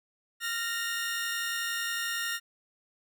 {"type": "tone cluster", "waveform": "sawtooth", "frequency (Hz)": [1393, 1846, 2857], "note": ["F6", "A#6", "F7"], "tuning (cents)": [-5, -17, 39], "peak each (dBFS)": [-32, -29, -36], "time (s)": [0.4, 2.4], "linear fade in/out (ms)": 50, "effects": []}